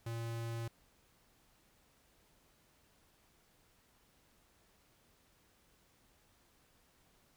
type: tone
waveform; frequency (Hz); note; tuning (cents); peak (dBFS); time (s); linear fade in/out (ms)
square; 115.5; A#2; -16; -39; 0.06-0.68; 5
effects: pink hiss -70 dBFS RMS until 7.36 s